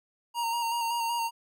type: tone with vibrato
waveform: square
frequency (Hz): 932.3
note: A#5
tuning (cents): 0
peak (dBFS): -28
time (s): 0.34-1.31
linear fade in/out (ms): 50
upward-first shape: square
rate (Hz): 5.3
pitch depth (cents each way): 23
effects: none